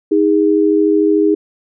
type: tone pair together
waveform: sine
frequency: 314.9 / 408.4 Hz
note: D#4 / G#4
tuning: +21 / -29 cents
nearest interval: perfect fourth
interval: 450 cents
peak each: -12 dBFS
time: 0.11-1.35 s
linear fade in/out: 10 ms
effects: none